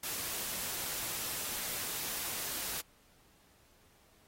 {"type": "noise", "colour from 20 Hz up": "white", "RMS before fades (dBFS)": -38, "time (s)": [0.03, 2.81], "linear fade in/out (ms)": 5, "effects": ["pink hiss -66 dBFS RMS until 4.27 s", "AAC 48 kbps"]}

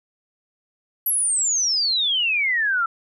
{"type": "exponential sweep", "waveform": "sine", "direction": "down", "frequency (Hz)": [11840, 1318.5], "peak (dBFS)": -18, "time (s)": [1.06, 2.86], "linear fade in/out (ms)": 5, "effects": []}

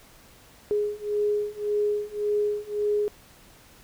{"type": "beating tone pair", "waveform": "sine", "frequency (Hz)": [415.3, 417.1], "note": ["G#4", "G#4"], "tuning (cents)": [0, 7], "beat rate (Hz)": 1.8, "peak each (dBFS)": [-27, -26], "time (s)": [0.71, 3.08], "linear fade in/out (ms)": 0, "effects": ["pink hiss -53 dBFS RMS until 3.83 s"]}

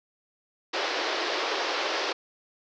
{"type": "band-pass noise", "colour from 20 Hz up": "pink", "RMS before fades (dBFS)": -29, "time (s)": [0.73, 2.13], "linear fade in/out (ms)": 10, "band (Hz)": [340, 5400], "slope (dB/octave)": 48, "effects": []}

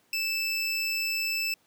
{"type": "tone", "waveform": "25% pulse", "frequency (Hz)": 2637, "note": "E7", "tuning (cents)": 0, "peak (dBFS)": -23, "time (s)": [0.13, 1.54], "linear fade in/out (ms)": 2, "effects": ["pink hiss -66 dBFS RMS until 1.66 s", "high-pass 150 Hz 12 dB/octave"]}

